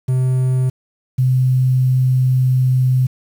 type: tone pair in turn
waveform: triangle / sine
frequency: 128.6 / 128.6 Hz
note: C3 / C3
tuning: -30 / -30 cents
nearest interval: unison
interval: 0 cents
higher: neither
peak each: -11 dBFS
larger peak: neither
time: 0.08-0.7 / 1.18-3.07 s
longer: second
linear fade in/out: 10 ms
effects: 7-bit